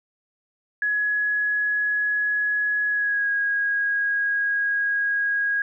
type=tone with pitch glide; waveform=sine; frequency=1682 to 1644.5 Hz; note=G#6 to G#6; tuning=+22 to -18 cents; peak=-20 dBFS; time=0.82-5.62 s; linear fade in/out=2 ms; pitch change=-40 cents; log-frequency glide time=2.88-3.29 s; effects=none